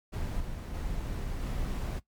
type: noise with level steps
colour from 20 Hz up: brown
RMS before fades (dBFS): -33 / -37 / -34 / -32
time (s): 0.12-2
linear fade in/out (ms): 20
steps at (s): 0.4 / 0.74 / 1.42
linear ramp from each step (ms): 2
effects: noise-tail reverb RT60 0.1 s tail -17 dB re dry + MP3 96 kbps